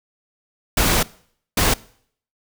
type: noise bursts at uneven times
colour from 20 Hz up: pink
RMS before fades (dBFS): -17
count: 2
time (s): 0.77-1.03 / 1.57-1.74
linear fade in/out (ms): 5
effects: noise-tail reverb RT60 0.6 s tail -22 dB re dry